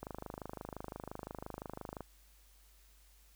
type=click train; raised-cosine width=1 ms; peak=-28 dBFS; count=52; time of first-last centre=0.03-2.007 s; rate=25.8 Hz; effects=added 50 Hz sine -62 dBFS peak until 3.35 s + white hiss -67 dBFS RMS until 3.35 s